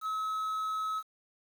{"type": "tone with quantisation", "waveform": "triangle", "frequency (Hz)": 1287, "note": "E6", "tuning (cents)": -42, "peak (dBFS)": -29, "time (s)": [0.01, 1.03], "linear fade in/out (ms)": 50, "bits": 9, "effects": []}